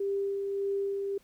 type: tone with tremolo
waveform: sine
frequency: 396.5 Hz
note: G4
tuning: 20 cents sharp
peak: -27 dBFS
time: 0-1.18 s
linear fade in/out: 5 ms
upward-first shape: sine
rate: 1.7 Hz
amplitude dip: 30%
effects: pink hiss -65 dBFS RMS until 1.23 s